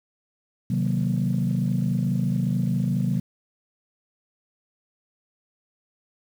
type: chord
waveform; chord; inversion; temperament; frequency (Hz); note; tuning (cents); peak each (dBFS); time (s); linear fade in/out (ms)
sine; C half-diminished seventh; none; equal; 130.81 / 155.56 / 185 / 233.1; C3 / Eb3 / Gb3 / Bb3; 0 / 0 / 0 / 0; -24 / -28 / -24 / -28; 0.7-3.2; 5
effects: tanh soft clip ceiling -14 dBFS + 8-bit